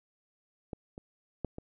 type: clicks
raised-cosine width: 2 ms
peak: -24 / -30 / -19 / -27 dBFS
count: 4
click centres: 0.732 / 0.979 / 1.447 / 1.584 s
effects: none